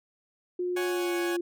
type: tone with pitch glide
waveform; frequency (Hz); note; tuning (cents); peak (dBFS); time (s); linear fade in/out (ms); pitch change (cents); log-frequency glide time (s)
sine; 358.3 to 346.5; F4 to F4; +44 to -14; -27; 0.59-1.41; 5; -58; 0.82-1.17
type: chord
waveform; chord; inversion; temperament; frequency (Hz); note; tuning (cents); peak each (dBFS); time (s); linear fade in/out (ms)
15% pulse; C# suspended fourth; none; equal; 554.4 / 740 / 830.6; C#5 / F#5 / G#5; 0 / 0 / 0; -30 / -32 / -31; 0.76-1.37; 10
effects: none